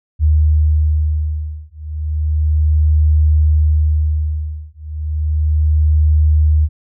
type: beating tone pair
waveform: sine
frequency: 76.4 / 76.73 Hz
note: D#2 / D#2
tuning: -31 / -24 cents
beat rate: 0.33 Hz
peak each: -14 dBFS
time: 0.19-6.69 s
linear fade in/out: 50 ms
effects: none